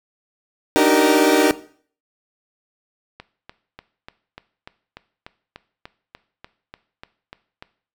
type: chord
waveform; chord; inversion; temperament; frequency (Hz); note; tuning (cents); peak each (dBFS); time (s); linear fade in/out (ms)
30% pulse; Eb major seventh; third; equal with one note detuned; 293.7 / 311.1 / 384.2 / 466.2; D4 / Eb4 / G4 / Bb4; 0 / 0 / -35 / 0; -16; 0.76-1.51; 0
type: click train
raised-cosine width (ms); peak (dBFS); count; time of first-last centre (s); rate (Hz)
0.3; -20; 16; 3.2-7.625; 3.39
effects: noise-tail reverb RT60 0.5 s tail -17 dB re dry